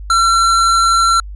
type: tone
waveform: square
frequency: 1356 Hz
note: E6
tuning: 49 cents sharp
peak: -10 dBFS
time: 0.1-1.2 s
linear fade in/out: 2 ms
effects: added 50 Hz sine -26 dBFS peak until 1.35 s + resampled to 22050 Hz